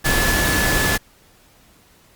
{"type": "tone in noise", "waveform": "sine", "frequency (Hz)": 1724, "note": "A6", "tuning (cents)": -36, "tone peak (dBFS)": -21, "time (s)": [0.04, 0.98], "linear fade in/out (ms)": 20, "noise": "pink", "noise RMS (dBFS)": -19, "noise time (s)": [0.04, 0.98], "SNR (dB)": -5, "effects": ["pink hiss -53 dBFS RMS until 2.15 s", "Opus 48 kbps"]}